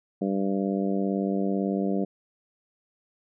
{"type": "harmonic tone", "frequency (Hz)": 98, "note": "G2", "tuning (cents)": 0, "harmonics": [2, 3, 4, 5, 6, 7], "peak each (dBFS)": [-26, -30, -32, -34, -36, -37], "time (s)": [0.21, 2.05], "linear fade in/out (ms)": 10, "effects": []}